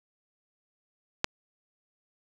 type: click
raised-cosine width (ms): 0.2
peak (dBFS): -6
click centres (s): 1.244
effects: none